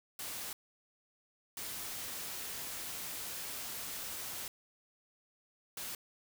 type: noise bursts at uneven times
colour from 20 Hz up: white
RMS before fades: -42 dBFS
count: 3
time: 0.19-0.53 / 1.57-4.48 / 5.77-5.95 s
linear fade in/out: 2 ms
effects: none